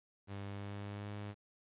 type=tone with pitch glide; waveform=sawtooth; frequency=99.7 to 102.86 Hz; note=G2 to G#2; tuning=+30 to -16 cents; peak=-38 dBFS; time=0.27-1.35 s; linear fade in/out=50 ms; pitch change=+54 cents; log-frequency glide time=0.46-1.09 s; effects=resampled to 8000 Hz + 11-bit